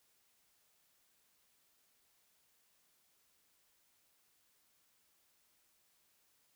silence, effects white hiss -74 dBFS RMS until 6.55 s

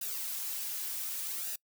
blue noise with flanger, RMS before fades -37 dBFS, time 0.01-1.56 s, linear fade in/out 5 ms, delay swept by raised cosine 0.91 to 5.21 ms, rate 0.67 Hz, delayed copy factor -0.7, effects noise-tail reverb RT60 0.1 s tail -25 dB re dry

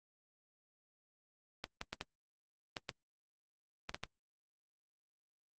clicks, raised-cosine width 0.2 ms, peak -21 dBFS, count 9, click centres 1.641 / 1.814 / 1.93 / 2.011 / 2.768 / 2.892 / 3.894 / 3.945 / 4.036 s, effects Opus 24 kbps

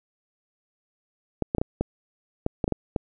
clicks, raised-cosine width 2 ms, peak -10 dBFS, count 10, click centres 1.423 / 1.549 / 1.583 / 1.615 / 1.81 / 2.464 / 2.642 / 2.679 / 2.723 / 2.962 s, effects none

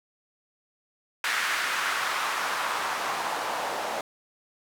white noise with band-pass filter sweep, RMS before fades -29 dBFS, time 1.24-4.01 s, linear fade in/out 2 ms, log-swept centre 1700 to 690 Hz, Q 1.7, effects none

